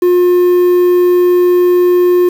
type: tone with quantisation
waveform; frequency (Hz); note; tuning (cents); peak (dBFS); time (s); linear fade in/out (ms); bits
triangle; 356.6; F4; +36; -4; 0.02-2.29; 5; 5
effects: none